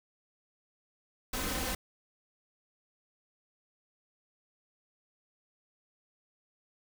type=noise with comb filter; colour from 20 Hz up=pink; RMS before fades=-34 dBFS; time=1.33-1.75 s; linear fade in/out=5 ms; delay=3.9 ms; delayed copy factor=+0.75; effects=none